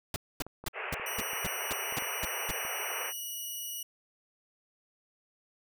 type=noise bursts; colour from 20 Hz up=pink; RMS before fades=-33 dBFS; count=10; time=0.14-2.51 s; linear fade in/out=2 ms; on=21 ms; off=240 ms
type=clicks; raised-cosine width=1 ms; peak=-31 dBFS; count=8; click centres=0.466 / 0.64 / 0.998 / 1.213 / 1.333 / 1.924 / 2.023 / 2.65 s
type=band-pass noise; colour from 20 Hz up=white; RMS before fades=-38 dBFS; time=0.73-3.13 s; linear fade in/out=50 ms; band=380 to 2800 Hz; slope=96 dB/octave
type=tone; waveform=5% pulse; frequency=2918 Hz; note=F#7; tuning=25 cents flat; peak=-28 dBFS; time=1.06-3.83 s; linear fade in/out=5 ms
effects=none